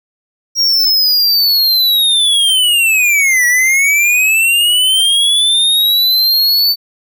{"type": "linear two-way sweep", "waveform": "square", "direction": "down then up", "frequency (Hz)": [5640, 1921, 4551], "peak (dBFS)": -9, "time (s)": [0.55, 6.76], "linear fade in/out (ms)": 50, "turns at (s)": 3.46, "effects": []}